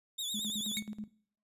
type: tone with vibrato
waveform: sawtooth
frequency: 3588 Hz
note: A7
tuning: 33 cents sharp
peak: -32 dBFS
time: 0.18-0.8 s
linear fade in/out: 10 ms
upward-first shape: triangle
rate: 8.9 Hz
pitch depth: 120 cents each way
type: tone with tremolo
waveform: sine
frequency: 211.7 Hz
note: G#3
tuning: 33 cents sharp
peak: -37 dBFS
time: 0.34-1.08 s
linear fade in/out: 5 ms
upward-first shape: square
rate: 9.3 Hz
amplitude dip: 75%
type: tone with exponential decay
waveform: 45% pulse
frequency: 2217 Hz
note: C#7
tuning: in tune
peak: -34 dBFS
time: 0.77-0.89 s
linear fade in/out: 0 ms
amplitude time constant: 26 ms
effects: noise-tail reverb RT60 0.6 s tail -21 dB re dry + resampled to 32000 Hz